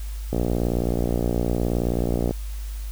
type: click train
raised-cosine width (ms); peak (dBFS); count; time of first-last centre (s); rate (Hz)
2; -10; 118; 0.33-2.31; 59.1
effects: added 51 Hz sine -28 dBFS peak until 2.91 s + white hiss -46 dBFS RMS until 2.91 s